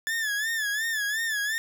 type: tone with vibrato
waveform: 40% pulse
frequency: 1739 Hz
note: A6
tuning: 21 cents flat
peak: -25 dBFS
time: 0.07-1.58 s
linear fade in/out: 0 ms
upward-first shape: sine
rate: 2.8 Hz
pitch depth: 98 cents each way
effects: none